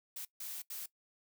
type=noise bursts at uneven times; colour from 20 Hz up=blue; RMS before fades=-43 dBFS; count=3; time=0.16-0.25 / 0.4-0.62 / 0.7-0.86 s; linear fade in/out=5 ms; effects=noise-tail reverb RT60 0.1 s tail -19 dB re dry